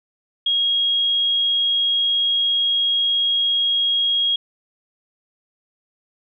sine tone, 3281 Hz, G#7, 22 cents flat, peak -16 dBFS, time 0.46-4.36 s, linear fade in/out 5 ms, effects none

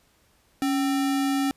sine tone with sample-and-hold, 277.2 Hz, C#4, in tune, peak -21 dBFS, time 0.62-1.51 s, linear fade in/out 0 ms, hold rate 1050 Hz, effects pink hiss -63 dBFS RMS until 1.56 s + resampled to 32000 Hz

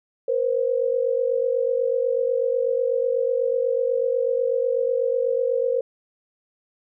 sine tone pair together, 475.2 / 523.3 Hz, A#4 / C5, +33 / 0 cents, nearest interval major second, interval 167 cents, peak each -22 dBFS, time 0.28-5.81 s, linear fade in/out 5 ms, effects none

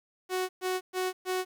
sawtooth tone bursts, 370 Hz, F#4, in tune, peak -24 dBFS, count 4, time 0.29-1.45 s, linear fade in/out 50 ms, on 200 ms, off 120 ms, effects 10-bit

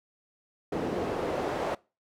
pink noise with band-pass filter sweep, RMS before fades -31 dBFS, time 0.72-1.75 s, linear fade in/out 5 ms, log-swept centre 370 to 630 Hz, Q 1.4, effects noise-tail reverb RT60 0.3 s tail -23 dB re dry

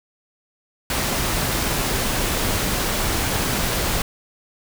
pink noise, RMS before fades -22 dBFS, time 0.9-4.02 s, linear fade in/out 2 ms, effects none

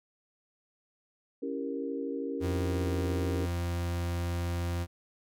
sine chord, C# diminished seventh, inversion none, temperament equal, 277.2 / 329.6 / 392 / 466.2 Hz, C#4 / E4 / G4 / Bb4, 0 / 0 / 0 / 0 cents, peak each -35 / -41 / -39 / -37 dBFS, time 1.42-3.46 s, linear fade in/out 10 ms
40% pulse tone with pitch glide, 87.31 to 86.56 Hz, F2 to F2, 0 to -15 cents, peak -29 dBFS, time 2.4-4.87 s, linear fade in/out 50 ms, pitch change -15 cents, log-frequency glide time 2.65-2.91 s
effects none

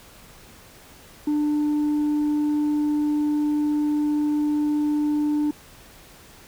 sine tone with tanh clipping, 297.5 Hz, D4, 22 cents sharp, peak -20 dBFS, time 1.27-5.51 s, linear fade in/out 5 ms, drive 2 dB, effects pink hiss -48 dBFS RMS until 6.47 s

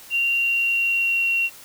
sine tone with pitch glide, 2766 to 2741 Hz, F7 to F7, -17 to -33 cents, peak -18 dBFS, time 0.1-1.5 s, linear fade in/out 50 ms, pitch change -16 cents, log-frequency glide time 0.29-1.3 s, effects white hiss -44 dBFS RMS until 1.64 s

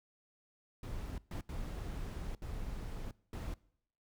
brown noise bursts at uneven times, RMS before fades -41 dBFS, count 5, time 0.83-1.18 / 1.31-1.41 / 1.49-2.35 / 2.42-3.11 / 3.33-3.54 s, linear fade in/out 2 ms, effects noise-tail reverb RT60 0.7 s tail -23 dB re dry

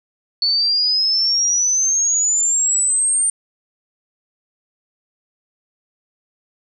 sine exponential sweep, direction up, 4435 to 8900 Hz, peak -14 dBFS, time 0.42-3.3 s, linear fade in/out 2 ms, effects none

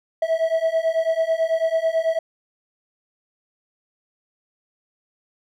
triangle beating tone pair, 646 / 655.1 Hz, E5 / E5, -35 / -11 cents, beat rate 9.1 Hz, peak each -20 / -19 dBFS, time 0.22-2.19 s, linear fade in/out 5 ms, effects none

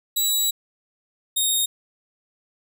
15% pulse tone pair in turn, 3899 / 3713 Hz, B7 / A#7, -23 / -8 cents, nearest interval minor second, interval 85 cents, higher first, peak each -12 dBFS, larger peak neither, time 0.16-0.51 / 1.36-1.66 s, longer first, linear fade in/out 10 ms, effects none

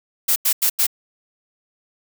blue noise bursts, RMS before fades -17 dBFS, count 4, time 0.28-0.868 s, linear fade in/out 10 ms, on 81 ms, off 88 ms, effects none

